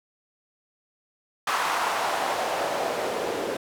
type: noise with band-pass filter sweep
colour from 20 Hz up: white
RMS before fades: -27 dBFS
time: 1.47-3.57 s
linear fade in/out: 5 ms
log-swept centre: 1100 to 420 Hz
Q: 2
effects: none